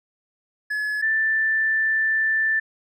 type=tone pair in turn; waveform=triangle / sine; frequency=1705 / 1768.2 Hz; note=G#6 / A6; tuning=+45 / +8 cents; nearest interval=minor second; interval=63 cents; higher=second; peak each=-21 / -18 dBFS; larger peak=second; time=0.7-1.02 / 1.02-2.6 s; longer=second; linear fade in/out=10 ms; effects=none